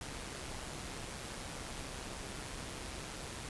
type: noise with amplitude modulation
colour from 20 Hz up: pink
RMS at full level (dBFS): -42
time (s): 0.01-3.49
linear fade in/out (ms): 2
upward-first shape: sine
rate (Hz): 133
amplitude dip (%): 45
effects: resampled to 24000 Hz